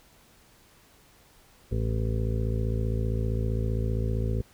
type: harmonic tone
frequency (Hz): 55.3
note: A1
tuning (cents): +9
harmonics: 1 / 2 / 3 / 4 / 5 / 7 / 8 / 9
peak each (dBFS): -28 / -28 / -40 / -36 / -43 / -38 / -40 / -41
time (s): 1.71-4.42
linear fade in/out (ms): 10
effects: pink hiss -58 dBFS RMS until 4.53 s